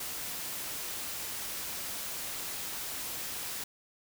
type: noise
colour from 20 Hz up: white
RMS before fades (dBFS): -38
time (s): 0-3.64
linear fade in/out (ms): 5
effects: none

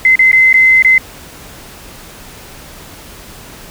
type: tone with dropouts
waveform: sine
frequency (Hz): 2058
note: C7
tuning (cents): -29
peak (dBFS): -4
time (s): 0.05-0.98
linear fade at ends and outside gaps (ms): 2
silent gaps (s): 0.156-0.192 / 0.316-0.329 / 0.529-0.541 / 0.824-0.847
effects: pink hiss -34 dBFS RMS until 3.7 s

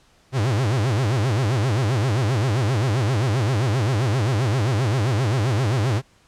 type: tone with vibrato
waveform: 45% pulse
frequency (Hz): 116.5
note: A#2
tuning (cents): -1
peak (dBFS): -18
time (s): 0.32-6.02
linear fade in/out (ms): 50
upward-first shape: sine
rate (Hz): 7.6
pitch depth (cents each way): 280
effects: pink hiss -57 dBFS RMS until 6.27 s + low-pass 8000 Hz 12 dB/octave

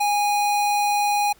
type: tone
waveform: square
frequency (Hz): 823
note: G#5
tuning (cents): -16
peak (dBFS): -19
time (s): 0-1.33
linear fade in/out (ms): 10
effects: pink hiss -55 dBFS RMS until 1.39 s

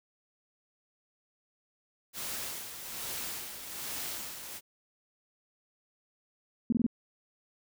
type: noise with tremolo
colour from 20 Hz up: white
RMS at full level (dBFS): -37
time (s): 2.13-4.61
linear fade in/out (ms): 50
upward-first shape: sine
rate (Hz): 1.2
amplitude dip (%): 55
type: tone bursts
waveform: sine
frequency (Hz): 233.1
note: A#3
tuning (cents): 0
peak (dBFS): -23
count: 4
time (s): 6.7-6.865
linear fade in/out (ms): 2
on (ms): 24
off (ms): 23
effects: none

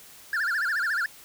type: tone with vibrato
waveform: triangle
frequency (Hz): 1572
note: G6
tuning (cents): +4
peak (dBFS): -22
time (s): 0.33-1.06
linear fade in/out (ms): 2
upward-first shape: sine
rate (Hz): 14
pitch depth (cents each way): 230
effects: white hiss -49 dBFS RMS until 1.24 s

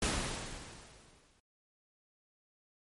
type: noise with exponential decay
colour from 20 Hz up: pink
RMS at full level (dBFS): -30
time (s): 0.02-1.4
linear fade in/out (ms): 5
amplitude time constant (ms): 300
effects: MP3 48 kbps

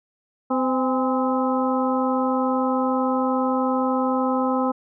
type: harmonic tone with a mistuned harmonic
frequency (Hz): 257.6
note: C4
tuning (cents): -27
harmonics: 1 / 2 / 3 / 4 / 5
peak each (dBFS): -22 / -25 / -27 / -28 / -29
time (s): 0.5-4.72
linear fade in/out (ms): 10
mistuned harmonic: 3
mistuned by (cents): +73
effects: none

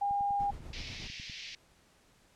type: tone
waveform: sine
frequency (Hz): 807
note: G#5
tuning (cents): -50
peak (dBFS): -28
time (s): 0.01-0.51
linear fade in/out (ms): 10
type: click train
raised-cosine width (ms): 5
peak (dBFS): -36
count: 13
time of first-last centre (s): 0.11-1.298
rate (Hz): 10.1
type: noise with tremolo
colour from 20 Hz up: brown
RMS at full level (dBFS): -43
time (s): 0.39-1.08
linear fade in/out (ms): 10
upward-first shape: triangle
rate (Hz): 8.1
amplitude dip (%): 55
type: band-pass noise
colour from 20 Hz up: pink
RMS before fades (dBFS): -45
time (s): 0.73-1.55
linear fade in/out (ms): 2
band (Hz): 2000 to 5700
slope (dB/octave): 48
effects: pink hiss -65 dBFS RMS until 2.35 s + low-pass 10000 Hz 12 dB/octave

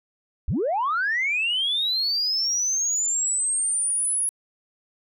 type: linear sweep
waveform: sine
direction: up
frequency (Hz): 39.53 to 10548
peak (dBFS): -20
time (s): 0.48-4.29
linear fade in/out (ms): 0
effects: tanh soft clip ceiling -17 dBFS

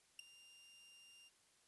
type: tone with ADSR envelope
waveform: sawtooth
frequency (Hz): 2794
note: F7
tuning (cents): 0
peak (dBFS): -40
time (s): 0.19-1.3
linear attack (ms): 3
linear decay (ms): 8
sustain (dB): -18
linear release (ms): 30
effects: white hiss -73 dBFS RMS until 1.67 s + resampled to 24000 Hz

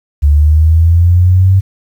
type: linear sweep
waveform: sine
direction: up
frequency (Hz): 71.4 to 96.8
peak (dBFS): -4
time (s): 0.22-1.61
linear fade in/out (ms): 20
effects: 7-bit

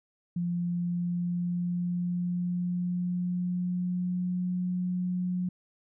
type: tone with pitch glide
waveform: sine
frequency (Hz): 174 to 180.55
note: F3 to F#3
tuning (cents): -6 to -42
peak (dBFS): -27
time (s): 0.36-5.49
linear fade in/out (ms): 5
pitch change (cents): +64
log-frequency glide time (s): 0.47-4.51
effects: none

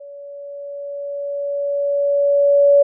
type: tone with level ramp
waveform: sine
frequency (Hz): 568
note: C#5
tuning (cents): +42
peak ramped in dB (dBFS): -34 to -7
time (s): 0-2.83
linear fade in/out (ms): 10
effects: none

